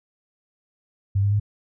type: tone with pitch steps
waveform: sine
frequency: 98.6 / 101.02 / 103.5 Hz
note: G2 / G#2 / G#2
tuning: +11 / -47 / -5 cents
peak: -17 dBFS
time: 1.15-1.399 s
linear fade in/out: 10 ms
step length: 83 ms
effects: none